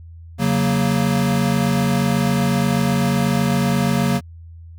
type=chord; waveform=square; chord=F# major; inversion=second; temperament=equal; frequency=138.59 / 185 / 233.1 Hz; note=C#3 / F#3 / A#3; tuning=0 / 0 / 0 cents; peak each=-21 dBFS; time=0.38-4.21 s; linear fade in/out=50 ms; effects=added 83 Hz sine -36 dBFS peak until 4.78 s